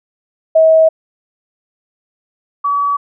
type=tone pair in turn; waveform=sine; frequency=641 / 1140.5 Hz; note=E5 / C#6; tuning=-49 / +49 cents; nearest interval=minor seventh; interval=998 cents; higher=second; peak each=-5 / -12 dBFS; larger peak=first; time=0.55-0.89 / 2.64-2.97 s; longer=first; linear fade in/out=10 ms; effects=none